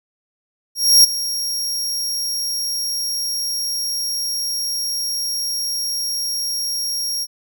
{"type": "tone with ADSR envelope", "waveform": "sawtooth", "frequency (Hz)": 5588, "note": "F8", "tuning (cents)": 0, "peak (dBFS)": -3, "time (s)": [0.75, 7.27], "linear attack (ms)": 290, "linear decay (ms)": 12, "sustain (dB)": -15, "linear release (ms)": 45, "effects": []}